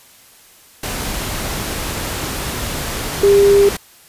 sine tone in noise, 400.8 Hz, G4, 38 cents sharp, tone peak -7 dBFS, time 3.23-3.69 s, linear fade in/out 5 ms, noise pink, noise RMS -23 dBFS, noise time 0.83-3.77 s, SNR +13 dB, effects white hiss -46 dBFS RMS until 4.08 s + resampled to 32000 Hz

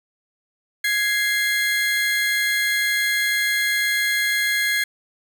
35% pulse tone pair together, 1661.2 / 2093 Hz, G#6 / C7, 0 / 0 cents, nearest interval major third, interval 400 cents, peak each -20 dBFS, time 0.84-4.84 s, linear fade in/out 5 ms, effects none

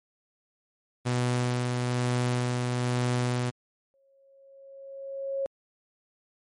sawtooth tone with tremolo, 123.47 Hz, B2, in tune, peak -20 dBFS, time 1.05-3.51 s, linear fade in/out 20 ms, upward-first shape sine, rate 1.1 Hz, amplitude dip 25%
sine tone with exponential growth, 546 Hz, C#5, 26 cents flat, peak -25 dBFS, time 3.94-5.46 s, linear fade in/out 0 ms, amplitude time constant 330 ms
effects MP3 48 kbps

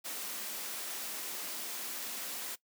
white high-pass noise, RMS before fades -40 dBFS, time 0.04-2.56 s, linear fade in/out 20 ms, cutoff 190 Hz, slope 96 dB/octave, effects noise-tail reverb RT60 0.1 s tail -19 dB re dry

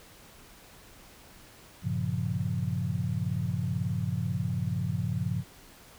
sine chord, G half-diminished seventh, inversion none, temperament equal, 98 / 116.54 / 138.59 / 174.61 Hz, G2 / Bb2 / Db3 / F3, 0 / 0 / 0 / 0 cents, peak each -33 dBFS, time 1.82-5.44 s, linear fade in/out 50 ms, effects pink hiss -53 dBFS RMS until 5.98 s

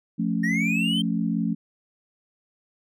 sine chord, F augmented, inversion none, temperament equal, 174.61 / 220 / 277.2 Hz, F3 / A3 / C#4, 0 / 0 / 0 cents, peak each -26 / -25 / -29 dBFS, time 0.18-1.55 s, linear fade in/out 20 ms
triangle linear sweep, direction up, 1830 to 3157 Hz, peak -23 dBFS, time 0.43-1.02 s, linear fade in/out 10 ms
effects none

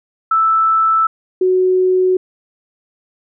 sine tone pair in turn, 1318.5 / 370 Hz, E6 / F#4, 0 / 0 cents, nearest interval octave + minor seventh, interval 2200 cents, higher first, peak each -10 dBFS, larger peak neither, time 0.31-1.07 / 1.41-2.17 s, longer neither, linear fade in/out 5 ms, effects none

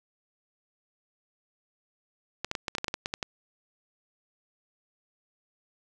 clicks, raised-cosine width 0.2 ms, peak -13 dBFS, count 12, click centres 2.446 / 2.514 / 2.552 / 2.682 / 2.751 / 2.783 / 2.844 / 2.882 / 2.941 / 3.059 / 3.139 / 3.228 s, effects 9-bit

